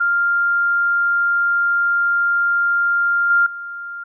sine tone with level steps, 1397 Hz, F6, in tune, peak -14 / -11 / -27 dBFS, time 0-4.04 s, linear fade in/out 10 ms, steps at 3.3 / 3.46 s, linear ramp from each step 5 ms, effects none

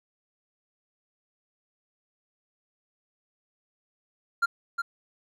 triangle tone with echo, 1389 Hz, F6, 10 cents flat, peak -18 dBFS, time 4.42-4.46 s, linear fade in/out 10 ms, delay 360 ms, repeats 1, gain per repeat -6 dB, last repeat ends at 4.82 s, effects none

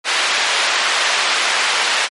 white band-pass noise, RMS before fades -17 dBFS, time 0.04-2.09 s, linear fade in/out 50 ms, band 720 to 3300 Hz, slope 12 dB/octave, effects MP3 48 kbps

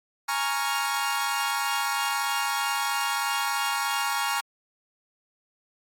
sawtooth chord, Bb minor seventh, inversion third, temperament equal, 830.6 / 932.3 / 1108.7 / 1396.9 Hz, Ab5 / Bb5 / Db6 / F6, 0 / 0 / 0 / 0 cents, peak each -27 dBFS, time 0.28-4.41 s, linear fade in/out 10 ms, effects AAC 48 kbps

